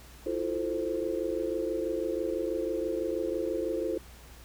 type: chord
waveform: sine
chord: F major seventh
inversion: third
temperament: equal with one note detuned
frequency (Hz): 329.6 / 355.7 / 440 / 523.3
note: E4 / F4 / A4 / C5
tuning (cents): 0 / +32 / 0 / 0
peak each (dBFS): -34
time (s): 0.26-3.98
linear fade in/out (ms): 5
effects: added 60 Hz sine -50 dBFS peak until 4.44 s + pink hiss -53 dBFS RMS until 4.44 s